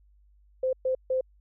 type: tone bursts at uneven times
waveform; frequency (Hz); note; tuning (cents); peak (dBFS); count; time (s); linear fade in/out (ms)
sine; 518; C5; -17; -23; 3; 0.63-0.73 / 0.85-0.95 / 1.1-1.21; 5
effects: added 50 Hz sine -57 dBFS peak until 1.4 s